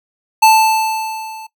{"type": "tone with level ramp", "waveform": "square", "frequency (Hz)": 880, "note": "A5", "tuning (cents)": 0, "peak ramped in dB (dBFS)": [-5, -31], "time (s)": [0.42, 1.47], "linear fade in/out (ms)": 10, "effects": ["noise-tail reverb RT60 0.1 s tail -18 dB re dry"]}